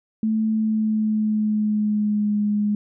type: tone with pitch glide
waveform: sine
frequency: 219.1 to 208 Hz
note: A3 to G#3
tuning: -7 to +3 cents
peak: -18 dBFS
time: 0.23-2.75 s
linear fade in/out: 2 ms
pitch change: -90 cents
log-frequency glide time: 0.5-2.37 s
effects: none